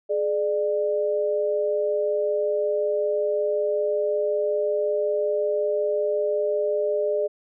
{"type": "tone pair together", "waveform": "sine", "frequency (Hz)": [421.4, 596], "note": ["G#4", "D5"], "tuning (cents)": [25, 25], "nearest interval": "tritone", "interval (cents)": 600, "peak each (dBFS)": [-24, -23], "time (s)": [0.09, 7.28], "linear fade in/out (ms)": 20, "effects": []}